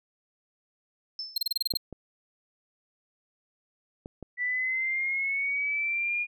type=tone with exponential decay; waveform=sine; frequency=5274 Hz; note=E8; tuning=in tune; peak=-30 dBFS; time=1.19-1.54 s; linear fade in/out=2 ms; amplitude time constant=74 ms
type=tone bursts; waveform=45% pulse; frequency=4186 Hz; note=C8; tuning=in tune; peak=-23 dBFS; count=9; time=1.36-1.772 s; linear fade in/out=5 ms; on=20 ms; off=29 ms
type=clicks; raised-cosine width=2 ms; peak=-26 dBFS; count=4; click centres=1.738 / 1.927 / 4.059 / 4.227 s
type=linear sweep; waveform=sine; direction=up; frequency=1963 to 2437 Hz; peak=-26 dBFS; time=4.37-6.27 s; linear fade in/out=50 ms
effects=none